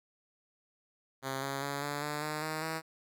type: tone with pitch steps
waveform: 5% pulse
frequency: 134.3 / 137.76 / 141.3 / 144.94 / 148.67 / 152.5 / 156.42 / 160.45 Hz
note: C3 / C#3 / C#3 / D3 / D3 / D#3 / D#3 / E3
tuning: +46 / -10 / +34 / -22 / +22 / -34 / +10 / -46 cents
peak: -23 dBFS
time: 1.22-2.82 s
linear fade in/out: 50 ms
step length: 200 ms
effects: none